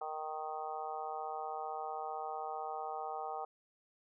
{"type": "harmonic tone", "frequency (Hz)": 155.56, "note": "D#3", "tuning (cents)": 0, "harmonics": [3, 4, 5, 6, 7, 8], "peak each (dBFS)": [-47, -48, -40, -49, -49, -47], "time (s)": [0.01, 3.45], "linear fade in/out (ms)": 5, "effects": []}